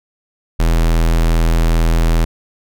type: tone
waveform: square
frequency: 41.2 Hz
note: E1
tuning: in tune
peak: -11 dBFS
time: 0.59-2.25 s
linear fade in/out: 10 ms
effects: none